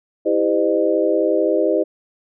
sine tone cluster, 327 / 398.1 / 512 / 608 Hz, E4 / G4 / C5 / D#5, -14 / +27 / -38 / -40 cents, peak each -20 dBFS, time 0.25-1.84 s, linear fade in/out 20 ms, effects none

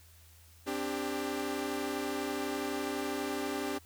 sawtooth chord, C suspended second, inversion none, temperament equal with one note detuned, 261.6 / 293.7 / 396.8 Hz, C4 / D4 / G4, 0 / 0 / +21 cents, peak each -35 / -33 / -33 dBFS, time 0.66-3.79 s, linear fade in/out 20 ms, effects added 82 Hz sine -57 dBFS peak until 3.85 s + white hiss -61 dBFS RMS until 3.85 s

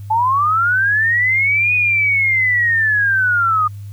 sine linear two-way sweep, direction up then down, 854 to 2489 to 1215 Hz, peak -12 dBFS, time 0.1-3.68 s, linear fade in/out 10 ms, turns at 1.74 s, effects added 101 Hz sine -28 dBFS peak until 3.92 s + white hiss -53 dBFS RMS until 3.92 s

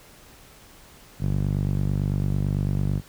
sawtooth tone with band-pass filter, 49 Hz, G1, in tune, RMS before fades -24 dBFS, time 1.19-3.02 s, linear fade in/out 50 ms, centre 140 Hz, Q 1.9, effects pink hiss -50 dBFS RMS until 3.08 s

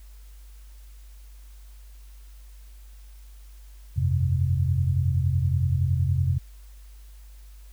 sine chord, F suspended second, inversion none, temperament equal, 87.31 / 98 / 130.81 Hz, F2 / G2 / C3, 0 / 0 / 0 cents, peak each -23 / -28 / -24 dBFS, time 3.96-6.39 s, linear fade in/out 20 ms, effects added 50 Hz sine -43 dBFS peak until 7.72 s + white hiss -59 dBFS RMS until 7.72 s

